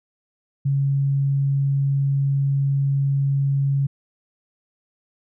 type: tone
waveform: sine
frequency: 138.59 Hz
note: C#3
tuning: in tune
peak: -17 dBFS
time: 0.65-3.87 s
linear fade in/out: 10 ms
effects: none